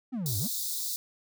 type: exponential two-way sweep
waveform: triangle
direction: down then up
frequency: 273.4 to 92.2 to 273.4 Hz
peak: -28 dBFS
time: 0.12-0.48 s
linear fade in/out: 20 ms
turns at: 0.38 s
type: high-pass noise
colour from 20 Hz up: white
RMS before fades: -33 dBFS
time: 0.26-0.96 s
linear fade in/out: 0 ms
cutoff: 3600 Hz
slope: 96 dB/octave
effects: none